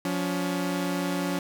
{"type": "tone pair together", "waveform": "sawtooth", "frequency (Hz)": [178.12, 282.3], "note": ["F3", "C#4"], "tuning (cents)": [34, 32], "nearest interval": "minor sixth", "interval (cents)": 798, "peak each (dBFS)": -25, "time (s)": [0.05, 1.39], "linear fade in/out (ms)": 2, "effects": []}